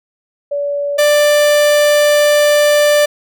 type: tone pair in turn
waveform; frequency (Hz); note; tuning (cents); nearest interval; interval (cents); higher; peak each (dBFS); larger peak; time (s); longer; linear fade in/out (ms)
sine / 45% pulse; 573 / 590.1; D5 / D5; -43 / +8; minor second; 51; second; -15 / -8; second; 0.51-0.98 / 0.98-3.06; second; 10
effects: none